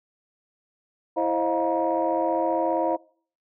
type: tone cluster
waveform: sine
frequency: 330.3 / 531 / 626 / 705 / 951 Hz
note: E4 / C5 / D#5 / F5 / A#5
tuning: +4 / +25 / +10 / +16 / +34 cents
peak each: -27 dBFS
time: 1.16-2.97 s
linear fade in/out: 20 ms
effects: noise-tail reverb RT60 0.5 s tail -24 dB re dry + tanh soft clip ceiling -12 dBFS